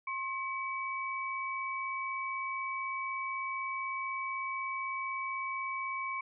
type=tone pair together; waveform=sine; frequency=1067.2 / 2279 Hz; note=C6 / C#7; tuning=+34 / +47 cents; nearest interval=octave + minor second; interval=1313 cents; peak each=-36 / -37 dBFS; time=0.07-6.21 s; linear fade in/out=5 ms; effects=none